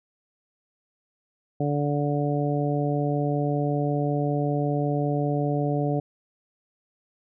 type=harmonic tone; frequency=145.3 Hz; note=D3; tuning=18 cents flat; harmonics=1 / 2 / 3 / 4 / 5; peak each=-25 / -28 / -30 / -31 / -32 dBFS; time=1.6-6 s; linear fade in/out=5 ms; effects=none